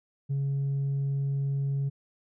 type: tone with tanh clipping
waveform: triangle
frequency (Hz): 138.59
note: C#3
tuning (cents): 0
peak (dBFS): -26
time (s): 0.29-1.9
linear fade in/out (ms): 20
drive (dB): 6
effects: none